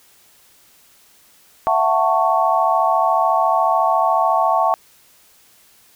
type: chord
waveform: sine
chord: F# minor seventh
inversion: third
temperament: just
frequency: 666 / 740 / 888 / 1110 Hz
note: E5 / F#5 / A5 / C#6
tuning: +18 / 0 / +16 / +2 cents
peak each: -19 dBFS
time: 1.67-4.74 s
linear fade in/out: 0 ms
effects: white hiss -52 dBFS RMS until 5.95 s